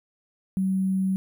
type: tone with sample-and-hold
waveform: sine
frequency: 190 Hz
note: F#3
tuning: 46 cents sharp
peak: -21 dBFS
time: 0.57-1.16 s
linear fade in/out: 0 ms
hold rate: 11025 Hz
effects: none